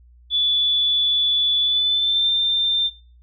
sine tone with pitch glide, 3454 to 3586 Hz, A7 to A7, -33 to +32 cents, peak -16 dBFS, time 0.3-2.91 s, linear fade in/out 50 ms, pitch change +65 cents, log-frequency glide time 1.61-2.31 s, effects noise-tail reverb RT60 0.4 s tail -18 dB re dry + added 60 Hz sine -47 dBFS peak until 3.22 s

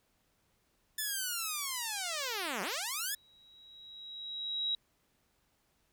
5% pulse linear two-way sweep, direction down then up, 1760 to 174.61 to 1760 Hz, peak -23 dBFS, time 0.98-3.15 s, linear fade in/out 5 ms, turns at 2.62 s
sine tone with exponential growth, 3851 Hz, B7, 44 cents flat, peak -29 dBFS, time 2.95-4.75 s, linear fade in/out 2 ms, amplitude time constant 390 ms
effects pink hiss -74 dBFS RMS until 5.92 s

